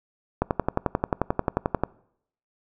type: click train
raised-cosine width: 1 ms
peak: -7 dBFS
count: 17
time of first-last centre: 0.42-1.836 s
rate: 11.3 Hz
effects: noise-tail reverb RT60 0.7 s tail -23 dB re dry